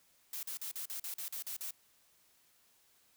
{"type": "noise bursts", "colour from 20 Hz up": "blue", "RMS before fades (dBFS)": -41, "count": 10, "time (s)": [0.33, 1.708], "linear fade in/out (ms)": 2, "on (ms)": 100, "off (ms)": 42, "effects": ["white hiss -69 dBFS RMS until 3.16 s"]}